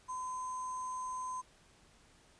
sine tone with sample-and-hold, 1015 Hz, B5, 47 cents sharp, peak -37 dBFS, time 0.08-1.42 s, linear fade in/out 20 ms, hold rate 7350 Hz, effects pink hiss -64 dBFS RMS until 2.39 s + resampled to 22050 Hz

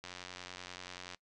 click train, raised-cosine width 0.2 ms, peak -27 dBFS, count 101, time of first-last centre 0.04-1.146 s, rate 90.4 Hz, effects noise-tail reverb RT60 0.1 s tail -23 dB re dry + resampled to 24000 Hz

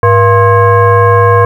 sine tone with frequency modulation, 479 Hz, A#4, 47 cents sharp, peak -3 dBFS, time 0.03-1.45 s, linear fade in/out 2 ms, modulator 582 Hz, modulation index 1.4, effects 7-bit

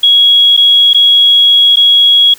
sine tone with dropouts, 3322 Hz, G#7, in tune, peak -3 dBFS, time 0.03-2.34 s, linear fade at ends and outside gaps 5 ms, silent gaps 0.567-0.574 / 0.933-0.945 / 1.759-1.769 s, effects white hiss -37 dBFS RMS until 2.38 s

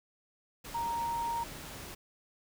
sine tone in noise, 932.3 Hz, A#5, in tune, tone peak -31 dBFS, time 0.74-1.44 s, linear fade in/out 10 ms, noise pink, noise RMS -45 dBFS, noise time 0.64-1.95 s, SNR +11 dB, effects none

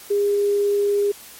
sine tone with quantisation, 406.7 Hz, G#4, 36 cents flat, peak -16 dBFS, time 0.1-1.12 s, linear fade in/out 10 ms, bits 7, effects white hiss -42 dBFS RMS until 1.39 s + MP3 64 kbps

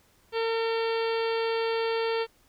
harmonic tone with a mistuned harmonic, 454.2 Hz, A#4, 45 cents flat, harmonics 1 / 2 / 3 / 4 / 5 / 6 / 7 / 8 / 9 / 10, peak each -26 / -34 / -38 / -40 / -41 / -40 / -42 / -45 / -48 / -43 dBFS, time 0.32-2.27 s, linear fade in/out 50 ms, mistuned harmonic 8, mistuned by -36 cents, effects pink hiss -63 dBFS RMS until 2.48 s

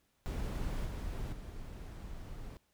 brown noise with level steps, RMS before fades -36 / -39 / -45 dBFS, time 0.26-2.57 s, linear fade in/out 0 ms, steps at 0.85 / 1.32 s, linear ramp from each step 10 ms, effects pink hiss -75 dBFS RMS until 2.73 s

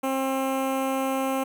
15% pulse tone with notch filter, 266.5 Hz, C4, 32 cents sharp, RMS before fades -26 dBFS, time 0.03-1.44 s, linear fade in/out 10 ms, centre 4600 Hz, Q 0.82, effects none

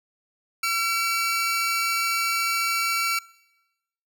sawtooth tone pair together, 1357 / 2285 Hz, E6 / D7, +50 / -48 cents, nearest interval major sixth, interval 902 cents, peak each -22 dBFS, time 0.63-3.19 s, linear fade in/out 5 ms, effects noise-tail reverb RT60 1.0 s tail -22 dB re dry

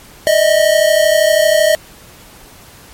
square tone pair together, 608.3 / 641 Hz, D#5 / E5, -39 / -49 cents, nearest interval minor second, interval 90 cents, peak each -12 dBFS, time 0.27-1.75 s, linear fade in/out 0 ms, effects pink hiss -40 dBFS RMS until 2.93 s + MP3 64 kbps

